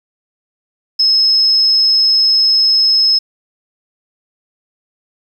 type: tone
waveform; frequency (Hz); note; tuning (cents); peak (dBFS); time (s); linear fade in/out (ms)
sine; 5180; E8; -31; -8; 0.99-3.19; 10
effects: 7-bit